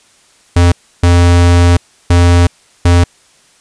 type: tone bursts at uneven times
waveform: square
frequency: 87.2 Hz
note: F2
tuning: 2 cents flat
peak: -5 dBFS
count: 4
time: 0.56-0.72 / 1.03-1.77 / 2.1-2.47 / 2.85-3.04 s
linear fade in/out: 5 ms
effects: white hiss -48 dBFS RMS until 3.6 s + resampled to 22050 Hz